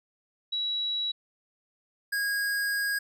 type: tone pair in turn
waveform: sine / square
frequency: 3900 / 1639.7 Hz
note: B7 / G#6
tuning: -23 / -23 cents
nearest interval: octave + minor third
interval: 1500 cents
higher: first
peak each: -27 dBFS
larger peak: neither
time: 0.52-1.12 / 2.12-2.99 s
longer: second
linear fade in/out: 10 ms
effects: none